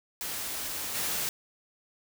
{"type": "noise with level steps", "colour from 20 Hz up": "white", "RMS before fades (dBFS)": [-35, -31], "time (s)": [0.21, 1.29], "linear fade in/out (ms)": 0, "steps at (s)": 0.94, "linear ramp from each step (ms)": 20, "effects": []}